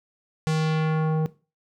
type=tone with low-pass filter sweep; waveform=square; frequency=157.3 Hz; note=D#3; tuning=19 cents sharp; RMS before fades=-23 dBFS; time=0.47-1.26 s; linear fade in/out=0 ms; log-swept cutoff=8500 to 610 Hz; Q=1; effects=noise-tail reverb RT60 0.3 s tail -17 dB re dry